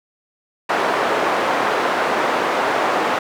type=band-pass noise; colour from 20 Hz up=white; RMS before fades=-19 dBFS; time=0.69-3.19 s; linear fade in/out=5 ms; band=350 to 1100 Hz; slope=12 dB/octave; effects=none